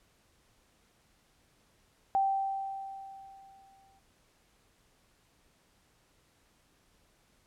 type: tone with exponential decay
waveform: sine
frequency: 780 Hz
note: G5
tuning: 9 cents flat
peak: -23 dBFS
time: 2.15-3.99 s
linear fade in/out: 0 ms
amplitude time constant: 400 ms
effects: pink hiss -68 dBFS RMS until 7.46 s + low-pass 12000 Hz 12 dB/octave